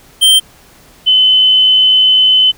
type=tone pair in turn; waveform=square / sine; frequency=3136 / 3036 Hz; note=G7 / F#7; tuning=0 / +44 cents; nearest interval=minor second; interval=56 cents; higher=first; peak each=-5 dBFS; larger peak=neither; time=0.21-0.4 / 1.06-2.52 s; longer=second; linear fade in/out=20 ms; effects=pink hiss -43 dBFS RMS until 2.57 s